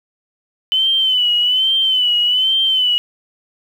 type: tone with vibrato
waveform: sine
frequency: 3024 Hz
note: F#7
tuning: 37 cents sharp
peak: -12 dBFS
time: 0.72-2.98 s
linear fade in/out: 0 ms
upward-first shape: sine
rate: 1.2 Hz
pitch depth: 73 cents each way
effects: 7-bit